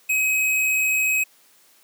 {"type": "tone", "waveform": "square", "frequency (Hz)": 2539, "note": "D#7", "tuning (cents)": 34, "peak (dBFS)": -19, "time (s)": [0.09, 1.24], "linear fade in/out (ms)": 10, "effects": ["white hiss -56 dBFS RMS until 1.83 s", "high-pass 200 Hz 12 dB/octave"]}